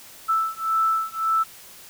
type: beating tone pair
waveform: sine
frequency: 1318.5 / 1320.3 Hz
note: E6 / E6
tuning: 0 / +2 cents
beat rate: 1.8 Hz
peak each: -23 dBFS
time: 0.28-1.44 s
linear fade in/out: 20 ms
effects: white hiss -45 dBFS RMS until 1.89 s